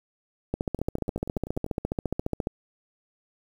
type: two click trains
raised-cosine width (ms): 2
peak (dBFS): -24 / -13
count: 10 / 29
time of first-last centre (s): 0.79-1.664 / 0.54-2.471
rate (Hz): 10.3 / 14.5
effects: 8-bit